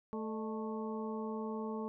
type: harmonic tone with a mistuned harmonic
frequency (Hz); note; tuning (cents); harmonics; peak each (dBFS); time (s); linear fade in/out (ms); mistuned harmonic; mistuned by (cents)
219.6; A3; -3; 1 / 2 / 3 / 4 / 5; -39 / -41 / -50 / -47 / -48; 0.13-1.88; 0; 3; -120
effects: none